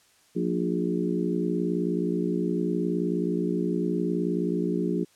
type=harmonic tone with a mistuned harmonic; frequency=59.2 Hz; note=A#1; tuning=27 cents sharp; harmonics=3 / 4 / 5 / 6 / 7; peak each=-28 / -33 / -30 / -30 / -32 dBFS; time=0.35-5.05 s; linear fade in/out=20 ms; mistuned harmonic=4; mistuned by=-59 cents; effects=white hiss -61 dBFS RMS until 5.15 s + low-pass 10000 Hz 12 dB/octave